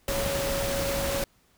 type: tone in noise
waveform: sine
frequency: 554.4 Hz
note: C#5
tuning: in tune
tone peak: -29 dBFS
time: 0.08-1.24 s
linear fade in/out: 2 ms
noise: pink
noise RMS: -30 dBFS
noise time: 0.08-1.24 s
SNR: -2 dB
effects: pink hiss -64 dBFS RMS until 1.57 s